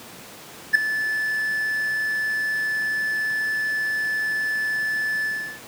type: tone with ADSR envelope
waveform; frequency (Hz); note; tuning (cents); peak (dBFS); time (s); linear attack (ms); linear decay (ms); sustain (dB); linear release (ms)
triangle; 1742; A6; -18; -6; 0.73-5.61; 22; 4; -14; 360
effects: pink hiss -41 dBFS RMS until 5.67 s + high-pass 150 Hz 12 dB/octave